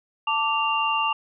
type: tone cluster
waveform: sine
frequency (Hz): 888 / 1167 / 2782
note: A5 / D6 / F7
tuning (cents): +16 / -11 / -7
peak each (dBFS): -25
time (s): 0.27-1.13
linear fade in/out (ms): 5
effects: none